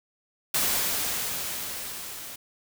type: noise with level ramp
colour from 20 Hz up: white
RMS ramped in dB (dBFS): -24 to -40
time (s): 0.54-2.36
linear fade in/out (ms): 5
effects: none